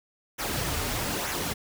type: noise with flanger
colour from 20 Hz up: pink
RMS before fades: -30 dBFS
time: 0.38-1.54 s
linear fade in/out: 20 ms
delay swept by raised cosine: 0.22 to 6.02 ms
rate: 1.1 Hz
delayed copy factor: -0.6
effects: none